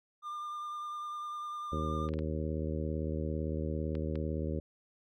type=tone with vibrato; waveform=triangle; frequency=1200 Hz; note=D6; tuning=37 cents sharp; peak=-35 dBFS; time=0.22-2.1 s; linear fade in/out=50 ms; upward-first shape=triangle; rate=10 Hz; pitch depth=19 cents each way
type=harmonic tone; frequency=77.78 Hz; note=D#2; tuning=in tune; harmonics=1 / 2 / 3 / 4 / 5 / 6 / 7; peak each=-35 / -38 / -40 / -41 / -42 / -43 / -43 dBFS; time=1.72-4.6 s; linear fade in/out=5 ms
type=clicks; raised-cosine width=0.3 ms; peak=-31 dBFS; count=5; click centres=2.089 / 2.138 / 2.19 / 3.953 / 4.156 s
effects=MP3 96 kbps